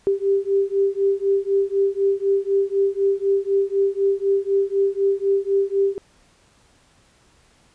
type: beating tone pair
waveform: sine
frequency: 392 / 396 Hz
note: G4 / G4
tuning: 0 / +18 cents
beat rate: 4 Hz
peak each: -20 dBFS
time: 0.07-5.98 s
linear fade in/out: 0 ms
effects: pink hiss -57 dBFS RMS until 7.74 s + resampled to 22050 Hz